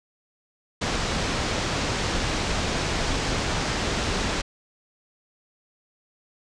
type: low-pass noise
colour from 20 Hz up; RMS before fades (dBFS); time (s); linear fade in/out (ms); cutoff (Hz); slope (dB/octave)
pink; -26; 0.81-4.42; 10; 6800; 24
effects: resampled to 22050 Hz